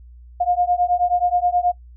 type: beating tone pair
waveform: sine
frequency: 707 / 716.4 Hz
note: F5 / F5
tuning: +21 / +44 cents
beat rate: 9.4 Hz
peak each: -19 / -19 dBFS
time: 0.4-1.72 s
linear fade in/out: 10 ms
effects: noise-tail reverb RT60 0.1 s tail -21 dB re dry + added 60 Hz sine -40 dBFS peak until 1.96 s